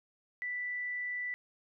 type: tone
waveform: sine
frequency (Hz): 1975.5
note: B6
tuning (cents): 0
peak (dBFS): -34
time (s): 0.42-1.34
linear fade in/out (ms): 0
effects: none